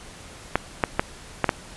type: clicks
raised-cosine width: 0.5 ms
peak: -3 dBFS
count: 5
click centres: 0.556 / 0.838 / 0.995 / 1.443 / 1.492 s
effects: pink hiss -43 dBFS RMS until 1.76 s + resampled to 24000 Hz